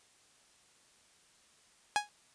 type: tone with exponential decay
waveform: sawtooth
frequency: 830.6 Hz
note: G#5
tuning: in tune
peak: -20 dBFS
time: 1.96-2.09 s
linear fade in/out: 0 ms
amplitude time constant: 27 ms
effects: white hiss -65 dBFS RMS until 2.34 s + resampled to 22050 Hz